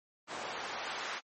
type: noise with band-pass filter sweep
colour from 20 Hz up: white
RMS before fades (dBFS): -40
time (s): 0.27-1.21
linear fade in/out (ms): 50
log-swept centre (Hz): 680 to 1200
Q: 0.85
effects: MP3 32 kbps